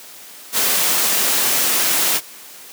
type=noise; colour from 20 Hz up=white; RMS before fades=-17 dBFS; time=0.52-2.21 s; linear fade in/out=50 ms; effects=white hiss -39 dBFS RMS until 2.72 s + high-pass 200 Hz 12 dB/octave